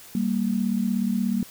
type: tone pair together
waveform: sine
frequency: 195.5 / 232.2 Hz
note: G3 / A#3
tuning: -4 / -7 cents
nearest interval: minor third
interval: 297 cents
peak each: -24 / -24 dBFS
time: 0.15-1.43 s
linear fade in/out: 2 ms
effects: white hiss -46 dBFS RMS until 1.5 s